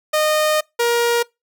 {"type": "tone pair in turn", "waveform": "sawtooth", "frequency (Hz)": [614, 472.7], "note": ["D#5", "A#4"], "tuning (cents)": [-23, 24], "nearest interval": "perfect fourth", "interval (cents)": 453, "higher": "first", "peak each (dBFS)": -11, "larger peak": "neither", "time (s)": [[0.13, 0.61], [0.79, 1.23]], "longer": "first", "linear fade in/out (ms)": 10, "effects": ["noise-tail reverb RT60 0.2 s tail -24 dB re dry"]}